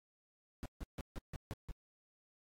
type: noise bursts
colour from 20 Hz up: brown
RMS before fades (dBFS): -42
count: 7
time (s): 0.63-1.712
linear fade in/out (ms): 0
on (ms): 26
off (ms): 150
effects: AAC 48 kbps